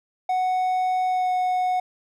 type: tone with pitch glide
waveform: triangle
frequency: 740 to 734 Hz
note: F#5 to F#5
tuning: 0 to -14 cents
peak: -18 dBFS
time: 0.29-1.8 s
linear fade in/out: 5 ms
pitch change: -14 cents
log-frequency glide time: 1.07-1.31 s
effects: none